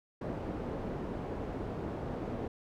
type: low-pass noise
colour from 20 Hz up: white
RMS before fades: -38 dBFS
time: 0.21-2.48 s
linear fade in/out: 5 ms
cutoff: 440 Hz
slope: 12 dB/octave
effects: none